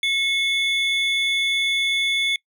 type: tone pair together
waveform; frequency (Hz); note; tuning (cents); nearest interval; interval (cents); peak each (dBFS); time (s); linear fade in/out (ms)
triangle; 2187 / 3472; C#7 / A7; -24 / -24; minor sixth; 800; -20; 0.03-2.36; 2
effects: noise-tail reverb RT60 0.1 s tail -24 dB re dry